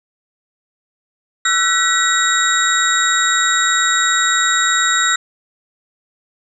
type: tone cluster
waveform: sine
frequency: 1336 / 1499 / 1932 / 3799 / 7370 Hz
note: E6 / F#6 / B6 / A#7 / A#8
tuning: +23 / +22 / -39 / +32 / -21 cents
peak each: -19 dBFS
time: 1.45-5.16 s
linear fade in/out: 5 ms
effects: none